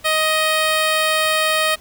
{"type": "tone", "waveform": "10% pulse", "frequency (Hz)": 626, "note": "D#5", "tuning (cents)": 10, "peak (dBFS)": -7, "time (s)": [0.04, 1.76], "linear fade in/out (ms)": 20, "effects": ["pink hiss -47 dBFS RMS until 1.8 s"]}